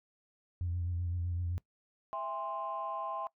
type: tone with vibrato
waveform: sine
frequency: 87.31 Hz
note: F2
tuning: in tune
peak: -31 dBFS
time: 0.61-1.58 s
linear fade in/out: 0 ms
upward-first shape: triangle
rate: 7.8 Hz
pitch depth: 46 cents each way
type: chord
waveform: sine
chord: E augmented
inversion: none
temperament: equal with one note detuned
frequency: 659.3 / 809.8 / 1046.5 Hz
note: E5 / G#5 / B#5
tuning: 0 / -44 / 0 cents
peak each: -40 / -40 / -37 dBFS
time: 2.13-3.27 s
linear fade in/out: 0 ms
effects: noise-tail reverb RT60 0.1 s tail -22 dB re dry + tanh soft clip ceiling -27 dBFS